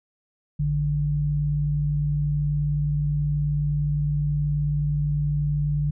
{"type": "tone pair together", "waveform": "sine", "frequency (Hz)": [55.08, 146.83], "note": ["A1", "D3"], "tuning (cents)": [3, 0], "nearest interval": "octave + perfect fourth", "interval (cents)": 1697, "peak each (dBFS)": [-29, -21], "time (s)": [0.59, 5.91], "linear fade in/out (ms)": 10, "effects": []}